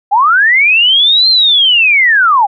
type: linear two-way sweep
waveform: sine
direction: up then down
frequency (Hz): 762 to 4203 to 762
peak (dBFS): -5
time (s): 0.11-2.47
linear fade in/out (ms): 20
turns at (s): 1.29
effects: none